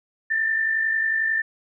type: tone pair together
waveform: sine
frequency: 1780 / 1831.1 Hz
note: A6 / A#6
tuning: +20 / -31 cents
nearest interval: unison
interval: 49 cents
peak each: -20 / -30 dBFS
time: 0.3-1.42 s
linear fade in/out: 10 ms
effects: none